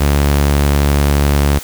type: tone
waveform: sawtooth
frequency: 71.5 Hz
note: D2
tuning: 46 cents flat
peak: -6 dBFS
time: 0-1.59 s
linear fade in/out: 10 ms
effects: white hiss -31 dBFS RMS until 1.63 s